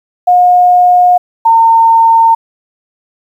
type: tone pair in turn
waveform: sine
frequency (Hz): 718 / 909.9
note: F5 / A#5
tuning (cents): +48 / -42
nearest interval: major third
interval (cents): 410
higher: second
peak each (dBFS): -3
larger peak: neither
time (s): 0.27-1.18 / 1.45-2.35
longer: first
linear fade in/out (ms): 10
effects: 7-bit